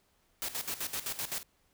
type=noise with tremolo; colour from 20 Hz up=white; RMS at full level=-35 dBFS; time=0.42-1.43 s; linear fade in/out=0 ms; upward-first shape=square; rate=7.8 Hz; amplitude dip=75%; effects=pink hiss -71 dBFS RMS until 1.73 s